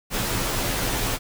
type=noise with comb filter; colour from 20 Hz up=pink; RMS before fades=-25 dBFS; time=0.1-1.19 s; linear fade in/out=50 ms; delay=13 ms; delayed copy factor=-0.7; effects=none